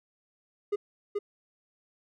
triangle tone with echo, 410 Hz, G#4, 22 cents flat, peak -23 dBFS, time 0.72-0.76 s, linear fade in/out 10 ms, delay 430 ms, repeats 1, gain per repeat -2 dB, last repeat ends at 1.19 s, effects none

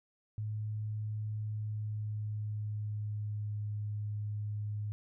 sine tone with pitch glide, 107 to 104.74 Hz, A2 to G#2, -48 to +15 cents, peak -34 dBFS, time 0.38-4.92 s, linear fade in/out 0 ms, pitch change -37 cents, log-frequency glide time 1.42-3.58 s, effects none

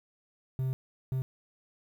triangle tone bursts at uneven times, 130.81 Hz, C3, in tune, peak -26 dBFS, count 2, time 0.59-0.73 / 1.12-1.22 s, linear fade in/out 0 ms, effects 10-bit

